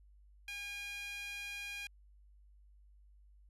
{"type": "tone with high-pass filter", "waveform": "sawtooth", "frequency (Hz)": 812, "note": "G#5", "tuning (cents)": -39, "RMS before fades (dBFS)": -44, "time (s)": [0.48, 1.87], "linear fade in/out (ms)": 2, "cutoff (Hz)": 2300, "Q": 3.9, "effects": ["added 50 Hz sine -59 dBFS peak until 3.49 s", "resampled to 32000 Hz"]}